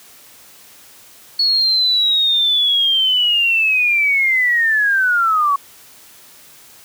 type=linear sweep; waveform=sine; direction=down; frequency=4384 to 1106 Hz; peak=-12 dBFS; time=1.39-5.56 s; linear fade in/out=5 ms; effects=white hiss -44 dBFS RMS until 6.84 s + high-pass 60 Hz 12 dB/octave

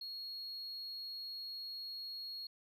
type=tone; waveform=sine; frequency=4306 Hz; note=C8; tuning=49 cents sharp; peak=-40 dBFS; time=0.01-2.47 s; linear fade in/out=5 ms; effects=tanh soft clip ceiling -41 dBFS

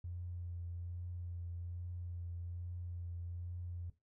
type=tone with vibrato; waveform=triangle; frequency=87.31 Hz; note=F2; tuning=in tune; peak=-37 dBFS; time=0.04-3.9 s; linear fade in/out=5 ms; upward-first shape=triangle; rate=1.2 Hz; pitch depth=22 cents each way; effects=noise-tail reverb RT60 0.2 s tail -17 dB re dry + tanh soft clip ceiling -39 dBFS

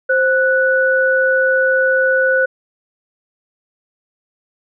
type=tone pair together; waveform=sine; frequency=523.8 / 1480 Hz; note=C5 / F#6; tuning=+2 / 0 cents; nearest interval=octave + tritone; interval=1798 cents; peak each=-14 dBFS; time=0.09-2.46 s; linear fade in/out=10 ms; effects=none

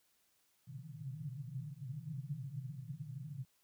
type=band-pass noise; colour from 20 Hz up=pink; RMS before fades=-45 dBFS; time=0.67-3.45 s; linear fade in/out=0 ms; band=120 to 160 Hz; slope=96 dB/octave; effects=white hiss -75 dBFS RMS until 3.63 s

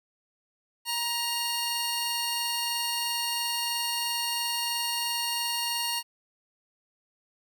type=tone cluster; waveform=sawtooth; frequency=946 / 2815 / 4396 Hz; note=A#5 / F7 / C#8; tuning=+25 / +13 / -15 cents; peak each=-29 dBFS; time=0.85-6.03 s; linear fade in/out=50 ms; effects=none

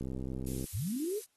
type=click train; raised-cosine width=3 ms; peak=-26 dBFS; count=42; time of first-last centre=0.01-0.642 s; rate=64.9 Hz
type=noise; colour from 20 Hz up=violet; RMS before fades=-41 dBFS; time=0.46-1.25 s; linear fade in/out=10 ms
type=linear sweep; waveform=sine; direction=up; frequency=72.8 to 446.2 Hz; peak=-32 dBFS; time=0.73-1.2 s; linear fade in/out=20 ms
effects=white hiss -75 dBFS RMS until 1.36 s + AAC 32 kbps

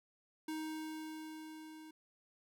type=tone with level ramp; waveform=square; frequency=313.4 Hz; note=D#4; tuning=13 cents sharp; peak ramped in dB=-39 to -52 dBFS; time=0.48-1.91 s; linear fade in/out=5 ms; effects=none

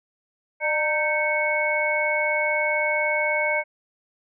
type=tone cluster; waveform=sine; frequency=604 / 917 / 1553 / 2211 Hz; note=D5 / A#5 / G6 / C#7; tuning=+48 / -29 / -17 / -5 cents; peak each=-25 / -29 / -30 / -23 dBFS; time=0.6-3.64 s; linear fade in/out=50 ms; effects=none

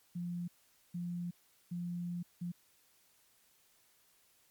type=tone bursts at uneven times; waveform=sine; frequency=174.61 Hz; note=F3; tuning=in tune; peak=-36 dBFS; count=4; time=0.15-0.48 / 0.94-1.31 / 1.71-2.23 / 2.41-2.52 s; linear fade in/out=10 ms; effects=white hiss -69 dBFS RMS until 4.5 s + MP3 96 kbps

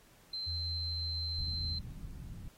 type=tone; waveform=sine; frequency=4103 Hz; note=C8; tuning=35 cents flat; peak=-36 dBFS; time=0.33-1.79 s; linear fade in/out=5 ms
type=tone with pitch glide; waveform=sine; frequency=82.41 to 80.62 Hz; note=E2 to E2; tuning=0 to -38 cents; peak=-37 dBFS; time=0.46-1.81 s; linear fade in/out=20 ms; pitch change=-38 cents; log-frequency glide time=0.76-1.23 s
type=low-pass noise; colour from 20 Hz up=pink; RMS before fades=-44 dBFS; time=1.38-2.48 s; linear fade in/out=5 ms; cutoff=200 Hz; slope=24 dB/octave
effects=pink hiss -63 dBFS RMS until 2.57 s + AAC 48 kbps

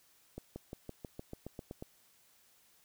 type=accelerating click train; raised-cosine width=2 ms; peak=-29 dBFS; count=11; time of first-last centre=0.38-1.825 s; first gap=180 ms; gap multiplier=0.95; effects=white hiss -67 dBFS RMS until 2.84 s

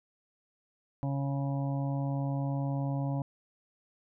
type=harmonic tone; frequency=138.59 Hz; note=C#3; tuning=in tune; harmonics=1 / 2 / 4 / 5 / 6 / 7; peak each=-30 / -36 / -42 / -44 / -46 / -47 dBFS; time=1.03-3.22 s; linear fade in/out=0 ms; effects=none

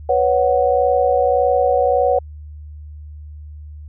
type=chord; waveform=sine; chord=B suspended second; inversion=none; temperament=just; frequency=493.9 / 555.6 / 740.8 Hz; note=B4 / C#5 / F#5; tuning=0 / +4 / +2 cents; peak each=-17 dBFS; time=0.09-2.19 s; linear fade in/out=5 ms; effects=added 75 Hz sine -32 dBFS peak until 3.88 s

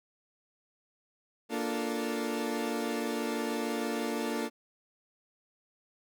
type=chord; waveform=30% pulse; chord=Bb major seventh; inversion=none; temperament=equal; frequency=233.1 / 293.7 / 349.2 / 440 Hz; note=Bb3 / D4 / F4 / A4; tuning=0 / 0 / 0 / 0 cents; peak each=-32 / -34 / -36 / -35 dBFS; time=1.49-4.5 s; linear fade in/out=50 ms; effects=none

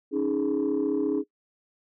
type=chord; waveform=sine; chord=C# suspended second; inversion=none; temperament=just; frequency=277.2 / 311.8 / 415.8 Hz; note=C#4 / D#4 / G#4; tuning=0 / +4 / +2 cents; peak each=-26 dBFS; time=0.11-1.24 s; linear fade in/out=50 ms; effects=noise-tail reverb RT60 0.1 s tail -20 dB re dry + tanh soft clip ceiling -18 dBFS

